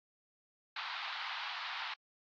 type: band-pass noise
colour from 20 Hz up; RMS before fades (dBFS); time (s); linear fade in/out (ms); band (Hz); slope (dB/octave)
pink; -41; 0.76-1.94; 5; 840 to 4400; 48
effects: AAC 64 kbps